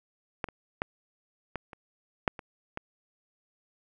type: clicks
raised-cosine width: 0.5 ms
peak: -15 / -27 / -13 / -18 / -29 / -8 / -25 / -19 dBFS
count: 8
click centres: 0.442 / 0.487 / 0.819 / 1.557 / 1.732 / 2.278 / 2.392 / 2.774 s
effects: none